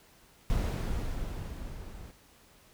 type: noise with level ramp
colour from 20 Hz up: brown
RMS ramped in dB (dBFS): -28 to -45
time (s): 0.5-2.11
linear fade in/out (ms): 0
effects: pink hiss -60 dBFS RMS until 2.73 s